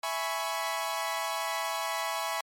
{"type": "chord", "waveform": "sawtooth", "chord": "C# minor seventh", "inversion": "first", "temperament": "equal with one note detuned", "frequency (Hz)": [659.3, 834.5, 987.8, 1108.7], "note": ["E5", "G#5", "B5", "C#6"], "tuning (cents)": [0, 8, 0, 0], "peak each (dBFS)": -32, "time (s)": [0.03, 2.41], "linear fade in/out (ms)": 5, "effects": ["MP3 64 kbps"]}